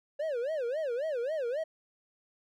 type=tone with vibrato; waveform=triangle; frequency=548 Hz; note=C#5; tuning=20 cents flat; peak=-28 dBFS; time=0.19-1.64 s; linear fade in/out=10 ms; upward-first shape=sine; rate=3.7 Hz; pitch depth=280 cents each way; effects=none